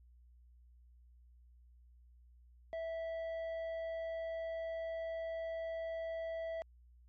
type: tone with tanh clipping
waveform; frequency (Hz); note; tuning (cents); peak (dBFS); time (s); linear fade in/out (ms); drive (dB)
sine; 656; E5; -9; -39; 2.73-6.62; 0; 7
effects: added 60 Hz sine -59 dBFS peak until 7.08 s + MP3 32 kbps